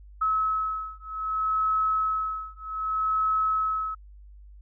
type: beating tone pair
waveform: sine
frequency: 1290 / 1290.64 Hz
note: E6 / E6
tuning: -38 / -37 cents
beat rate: 0.64 Hz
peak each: -27 dBFS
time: 0.21-3.95 s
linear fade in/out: 10 ms
effects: added 50 Hz sine -45 dBFS peak until 4.61 s

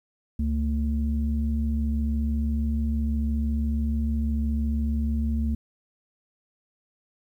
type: tone pair together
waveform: sine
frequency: 70.42 / 225.2 Hz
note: C#2 / A3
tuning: +28 / +40 cents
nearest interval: octave + minor sixth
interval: 2012 cents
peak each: -23 / -27 dBFS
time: 0.39-5.55 s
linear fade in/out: 5 ms
effects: tanh soft clip ceiling -15 dBFS + 10-bit

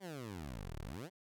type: exponential two-way sweep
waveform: 15% pulse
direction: down then up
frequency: 203.4 to 33.76 to 203.4 Hz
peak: -37 dBFS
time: 0-1.1 s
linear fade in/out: 50 ms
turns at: 0.79 s
effects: none

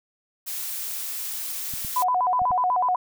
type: noise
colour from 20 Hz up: blue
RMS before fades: -31 dBFS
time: 0.46-2.04 s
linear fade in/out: 20 ms
type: clicks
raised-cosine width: 5 ms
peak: -26 dBFS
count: 4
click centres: 1.738 / 1.848 / 2.418 / 2.508 s
type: tone with vibrato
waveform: sine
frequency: 855 Hz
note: A5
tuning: 50 cents flat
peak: -19 dBFS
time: 1.96-2.96 s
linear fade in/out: 5 ms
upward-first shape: square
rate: 8.1 Hz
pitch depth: 270 cents each way
effects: none

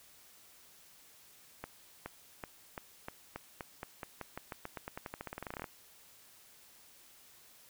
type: accelerating click train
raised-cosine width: 0.5 ms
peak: -25 dBFS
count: 30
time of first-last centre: 1.64-5.642 s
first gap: 420 ms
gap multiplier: 0.9
effects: white hiss -60 dBFS RMS until 7.69 s

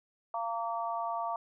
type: harmonic tone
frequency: 230 Hz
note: A#3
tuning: 23 cents flat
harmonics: 3 / 4 / 5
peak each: -35 / -36 / -37 dBFS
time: 0.34-1.36 s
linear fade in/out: 2 ms
effects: none

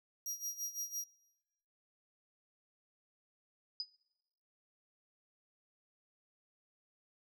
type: tone with tremolo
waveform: sawtooth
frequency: 5720 Hz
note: F8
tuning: 41 cents sharp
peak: -34 dBFS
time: 0.26-1.04 s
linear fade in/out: 2 ms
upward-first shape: sine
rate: 5.9 Hz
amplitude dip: 85%
type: tone with exponential decay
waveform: sine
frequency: 4978 Hz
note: D#8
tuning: in tune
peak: -32 dBFS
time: 3.8-3.9 s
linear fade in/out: 1 ms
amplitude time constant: 20 ms
effects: noise-tail reverb RT60 1.0 s tail -24 dB re dry

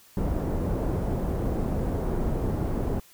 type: low-pass noise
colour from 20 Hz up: pink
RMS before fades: -27 dBFS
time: 0.17-3 s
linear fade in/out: 2 ms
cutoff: 550 Hz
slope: 12 dB/octave
effects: white hiss -55 dBFS RMS until 3.13 s

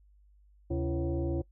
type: tone with frequency modulation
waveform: sine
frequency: 132.3 Hz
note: C3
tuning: 20 cents sharp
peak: -28 dBFS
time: 0.7-1.42 s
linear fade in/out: 10 ms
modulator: 207 Hz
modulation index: 1.7
effects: noise-tail reverb RT60 0.1 s tail -21 dB re dry + added 50 Hz sine -58 dBFS peak until 1.51 s

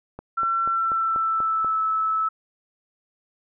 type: click train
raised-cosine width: 1 ms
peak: -21 dBFS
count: 7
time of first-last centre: 0.19-1.646 s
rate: 4.12 Hz
type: tone with pitch glide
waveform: sine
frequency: 1350 to 1305.5 Hz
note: E6 to E6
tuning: +41 to -17 cents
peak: -20 dBFS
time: 0.37-2.29 s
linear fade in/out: 10 ms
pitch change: -58 cents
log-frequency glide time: 0.7-1.81 s
effects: none

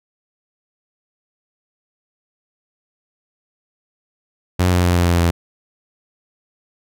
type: tone with pitch steps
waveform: sawtooth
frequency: 90.4 / 89.36 / 88.34 / 87.32 / 86.32 / 85.33 Hz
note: F#2 / F2 / F2 / F2 / F2 / F2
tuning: -40 / +40 / +20 / 0 / -20 / -40 cents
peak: -9 dBFS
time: 4.59-5.31 s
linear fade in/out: 10 ms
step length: 120 ms
effects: none

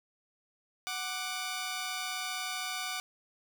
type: tone pair together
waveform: 10% pulse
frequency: 742.2 / 1181 Hz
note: F#5 / D6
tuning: +5 / +9 cents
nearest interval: minor sixth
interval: 804 cents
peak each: -29 / -29 dBFS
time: 0.87-3 s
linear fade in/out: 0 ms
effects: none

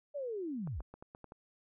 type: linear sweep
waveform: sine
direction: down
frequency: 596 to 36.23 Hz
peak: -36 dBFS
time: 0.14-0.82 s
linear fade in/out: 20 ms
type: clicks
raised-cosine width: 1 ms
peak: -35 dBFS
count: 7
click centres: 0.674 / 0.805 / 0.94 / 1.025 / 1.149 / 1.243 / 1.321 s
effects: none

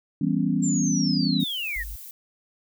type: chord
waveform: sine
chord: C# half-diminished seventh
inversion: first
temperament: equal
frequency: 164.81 / 196 / 246.9 / 277.2 Hz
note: E3 / G3 / B3 / C#4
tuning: 0 / 0 / 0 / 0 cents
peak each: -26 dBFS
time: 0.21-1.44 s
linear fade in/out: 5 ms
type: linear sweep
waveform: sine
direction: down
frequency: 7459 to 1760 Hz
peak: -27 dBFS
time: 0.62-1.84 s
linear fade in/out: 20 ms
type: noise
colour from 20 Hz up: violet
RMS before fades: -41 dBFS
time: 1.4-2.11 s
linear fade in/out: 2 ms
type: tone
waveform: sine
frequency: 51.91 Hz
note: G#1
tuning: in tune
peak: -33 dBFS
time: 1.76-1.96 s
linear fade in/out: 5 ms
effects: none

